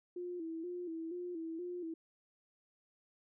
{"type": "tone with vibrato", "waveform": "sine", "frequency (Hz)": 340.3, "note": "F4", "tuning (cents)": -45, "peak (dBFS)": -39, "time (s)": [0.16, 1.94], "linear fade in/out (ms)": 5, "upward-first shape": "square", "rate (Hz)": 2.1, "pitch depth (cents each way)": 73, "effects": []}